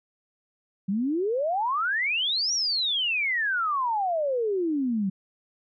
sine exponential two-way sweep, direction up then down, 184.7 to 5850 to 184.7 Hz, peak -23 dBFS, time 0.88-5.1 s, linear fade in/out 10 ms, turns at 2.53 s, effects none

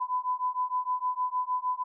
sine beating tone pair, 1000 / 1006.5 Hz, B5 / B5, +21 / +33 cents, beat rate 6.5 Hz, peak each -30 dBFS, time 0-1.84 s, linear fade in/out 20 ms, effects none

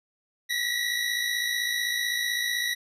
25% pulse tone pair together, 1905 / 1960.8 Hz, A#6 / B6, +37 / -13 cents, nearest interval unison, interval 50 cents, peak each -25 dBFS, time 0.49-2.75 s, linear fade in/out 20 ms, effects resampled to 32000 Hz

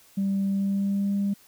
sine tone with pitch glide, 196 to 200 Hz, G3 to G3, 0 to +35 cents, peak -21 dBFS, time 0.17-1.34 s, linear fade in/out 10 ms, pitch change +35 cents, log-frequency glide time 0.47-1.14 s, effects tanh soft clip ceiling -19 dBFS + white hiss -56 dBFS RMS until 1.47 s

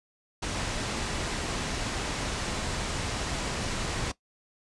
pink low-pass noise, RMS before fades -32 dBFS, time 0.42-4.12 s, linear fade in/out 10 ms, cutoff 8500 Hz, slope 24 dB/octave, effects noise-tail reverb RT60 0.1 s tail -17 dB re dry + resampled to 24000 Hz

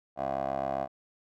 15% pulse tone with band-pass filter, 67.5 Hz, C#2, 45 cents flat, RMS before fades -32 dBFS, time 0.16-0.88 s, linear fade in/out 50 ms, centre 700 Hz, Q 4, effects none

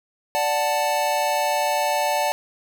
square chord, D major, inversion none, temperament equal, 587.3 / 740 / 880 Hz, D5 / F#5 / A5, 0 / 0 / 0 cents, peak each -25 / -26 / -24 dBFS, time 0.35-2.32 s, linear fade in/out 0 ms, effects none

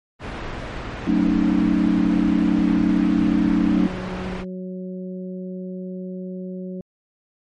pink low-pass noise, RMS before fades -31 dBFS, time 0.19-4.45 s, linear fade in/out 50 ms, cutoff 2300 Hz, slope 12 dB/octave
sine chord, D# half-diminished seventh, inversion first, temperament just, 186.68 / 224 / 280 / 311.1 Hz, F#3 / A3 / C#4 / D#4, +16 / +31 / +18 / 0 cents, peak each -21 dBFS, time 1.07-3.87 s, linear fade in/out 5 ms
harmonic tone, 184.5 Hz, F#3, 5 cents flat, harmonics 1 / 2 / 3, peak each -29 / -35 / -39 dBFS, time 3.72-6.81 s, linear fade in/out 2 ms
effects MP3 48 kbps

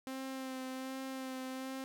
sawtooth tone with vibrato, 262.4 Hz, C4, 5 cents sharp, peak -36 dBFS, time 0.07-1.84 s, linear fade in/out 0 ms, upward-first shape sine, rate 1.3 Hz, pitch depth 19 cents each way, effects none

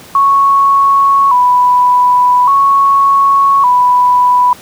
sine tone with vibrato, 1046 Hz, C6, 1 cent flat, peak -5 dBFS, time 0.15-4.53 s, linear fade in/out 2 ms, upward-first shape square, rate 0.43 Hz, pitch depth 97 cents each way, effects pink hiss -35 dBFS RMS until 4.61 s + high-pass 100 Hz 12 dB/octave

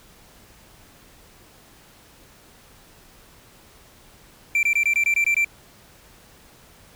triangle tone bursts, 2350 Hz, D7, 1 cent sharp, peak -15 dBFS, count 9, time 4.55-5.446 s, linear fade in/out 2 ms, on 80 ms, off 22 ms, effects pink hiss -51 dBFS RMS until 6.95 s

